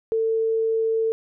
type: tone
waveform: sine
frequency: 447.7 Hz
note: A4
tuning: 30 cents sharp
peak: -19 dBFS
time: 0.12-1.12 s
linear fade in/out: 0 ms
effects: none